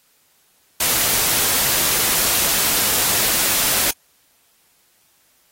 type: noise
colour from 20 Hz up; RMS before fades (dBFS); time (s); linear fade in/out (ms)
white; -18; 0.8-3.91; 5
effects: white hiss -59 dBFS RMS until 5.51 s + AAC 48 kbps